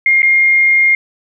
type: tone with dropouts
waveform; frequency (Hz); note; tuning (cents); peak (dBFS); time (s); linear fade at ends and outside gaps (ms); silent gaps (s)
sine; 2126; C7; +27; -7; 0.06-0.95; 2; 0.22-0.229
effects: none